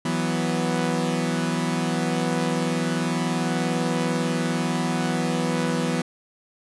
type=chord; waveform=sawtooth; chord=E suspended second; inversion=none; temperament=equal; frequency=164.81 / 185 / 246.9 Hz; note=E3 / F#3 / B3; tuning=0 / 0 / 0 cents; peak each=-22 / -24 / -22 dBFS; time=0.05-6.02 s; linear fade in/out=5 ms; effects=resampled to 24000 Hz